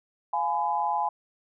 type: chord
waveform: sine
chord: F diminished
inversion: none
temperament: just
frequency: 698.5 / 838.1 / 1005.8 Hz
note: F5 / Ab5 / Cb6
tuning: 0 / +16 / +31 cents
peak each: -32 / -26 / -29 dBFS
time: 0.33-1.09 s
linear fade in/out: 5 ms
effects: none